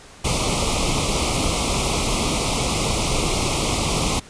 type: band-stop noise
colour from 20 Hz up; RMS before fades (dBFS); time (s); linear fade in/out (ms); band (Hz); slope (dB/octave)
pink; -21; 0.24-4.2; 10; 1300 to 2100; 96
effects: pink hiss -44 dBFS RMS until 4.29 s + resampled to 22050 Hz